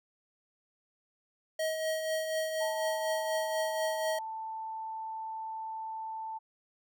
square tone with tremolo, 634 Hz, D#5, 32 cents sharp, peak -29 dBFS, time 1.59-4.19 s, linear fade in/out 5 ms, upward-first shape triangle, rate 4.1 Hz, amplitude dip 50%
sine tone, 885 Hz, A5, 10 cents sharp, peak -36 dBFS, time 2.6-6.39 s, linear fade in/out 20 ms
effects none

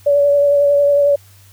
sine tone with vibrato, 572 Hz, D5, 46 cents flat, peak -9 dBFS, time 0.06-1.16 s, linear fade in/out 10 ms, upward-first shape sine, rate 11 Hz, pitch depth 18 cents each way, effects added 97 Hz sine -44 dBFS peak until 1.52 s + white hiss -49 dBFS RMS until 1.52 s

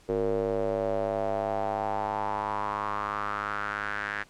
square tone with band-pass filter sweep, 51.5 Hz, G#1, 14 cents flat, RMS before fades -30 dBFS, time 0.08-4.24 s, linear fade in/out 20 ms, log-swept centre 440 to 1700 Hz, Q 4.4, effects pink hiss -58 dBFS RMS until 4.29 s + low-pass 9000 Hz 12 dB/octave

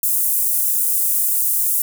pink high-pass noise, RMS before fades -18 dBFS, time 0.03-1.82 s, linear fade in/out 2 ms, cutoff 9900 Hz, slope 24 dB/octave, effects none

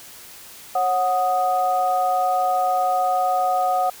sine tone cluster, 545 / 736 / 1246 Hz, C#5 / F#5 / D#6, -29 / -9 / +2 cents, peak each -27 / -18 / -27 dBFS, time 0.75-3.9 s, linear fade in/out 5 ms, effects white hiss -42 dBFS RMS until 4 s

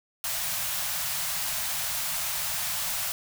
white band-stop noise, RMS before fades -30 dBFS, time 0.24-3.12 s, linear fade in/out 0 ms, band 190 to 580 Hz, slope 96 dB/octave, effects none

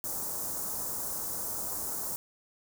white band-stop noise, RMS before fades -35 dBFS, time 0.04-2.16 s, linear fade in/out 0 ms, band 1200 to 6300 Hz, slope 24 dB/octave, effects none

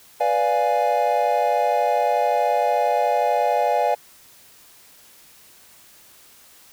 triangle chord, B diminished seventh, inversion none, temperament equal, 493.9 / 587.3 / 698.5 / 830.6 Hz, B4 / D5 / F5 / Ab5, 0 / 0 / 0 / 0 cents, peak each -23 / -21 / -20 / -20 dBFS, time 0.2-3.95 s, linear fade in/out 10 ms, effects white hiss -50 dBFS RMS until 6.72 s

